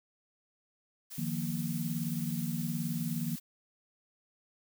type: noise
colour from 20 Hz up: blue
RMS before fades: -44 dBFS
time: 1.1-3.4 s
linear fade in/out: 20 ms
type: chord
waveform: sine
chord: Eb suspended second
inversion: none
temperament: equal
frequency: 155.56 / 174.61 / 233.1 Hz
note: Eb3 / F3 / Bb3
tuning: 0 / 0 / 0 cents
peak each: -36 dBFS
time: 1.18-3.36 s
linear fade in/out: 5 ms
effects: none

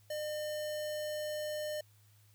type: tone with notch filter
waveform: square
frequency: 605 Hz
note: D#5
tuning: 49 cents flat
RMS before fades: -38 dBFS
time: 0.1-1.81 s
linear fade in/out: 5 ms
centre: 1300 Hz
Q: 1.4
effects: added 104 Hz sine -62 dBFS peak until 2.34 s + white hiss -69 dBFS RMS until 2.34 s

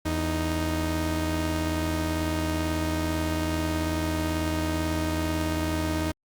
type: tone pair together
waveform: sawtooth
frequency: 82.32 / 311.1 Hz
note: E2 / D#4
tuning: -2 / 0 cents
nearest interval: octave + major seventh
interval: 2302 cents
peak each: -24 dBFS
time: 0.05-6.12 s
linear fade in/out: 10 ms
effects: Opus 48 kbps

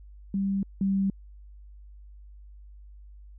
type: tone pair in turn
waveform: sine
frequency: 196 / 194.76 Hz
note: G3 / G3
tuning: 0 / -11 cents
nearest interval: unison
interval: 11 cents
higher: first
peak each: -24 / -22 dBFS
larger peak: second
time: 0.34-0.63 / 0.81-1.1 s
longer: neither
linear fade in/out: 2 ms
effects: added 50 Hz sine -45 dBFS peak until 3.38 s

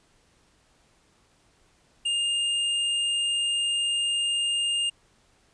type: tone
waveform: square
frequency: 2818 Hz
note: F7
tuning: 15 cents sharp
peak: -24 dBFS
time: 2.05-4.9 s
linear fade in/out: 10 ms
effects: pink hiss -63 dBFS RMS until 5.53 s + resampled to 22050 Hz

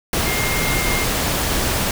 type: tone in noise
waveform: sine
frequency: 2122 Hz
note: C7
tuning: 24 cents sharp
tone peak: -24 dBFS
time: 0.26-1.04 s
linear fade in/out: 2 ms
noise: pink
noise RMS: -20 dBFS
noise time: 0.13-1.91 s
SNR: -7 dB
effects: none

